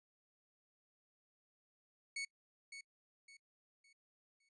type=tone with echo; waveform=sawtooth; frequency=2219 Hz; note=C#7; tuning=1 cent sharp; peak=-36 dBFS; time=2.16-2.25 s; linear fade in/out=5 ms; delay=560 ms; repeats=4; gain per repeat=-9 dB; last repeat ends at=4.49 s; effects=noise-tail reverb RT60 0.1 s tail -26 dB re dry + resampled to 22050 Hz